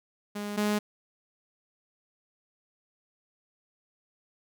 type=tone pair in turn; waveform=sawtooth; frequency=206.3 / 208.8 Hz; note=G#3 / G#3; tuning=-11 / +10 cents; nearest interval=unison; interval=21 cents; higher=second; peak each=-29 / -21 dBFS; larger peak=second; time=0.35-0.57 / 0.57-0.79 s; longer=neither; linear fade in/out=10 ms; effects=none